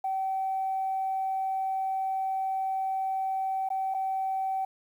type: tone with dropouts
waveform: sine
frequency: 767 Hz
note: G5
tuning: 38 cents flat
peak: -26 dBFS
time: 0.04-4.65 s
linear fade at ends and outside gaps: 5 ms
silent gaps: 3.689-3.702 / 3.941-3.945 s
effects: tanh soft clip ceiling -22 dBFS + 10-bit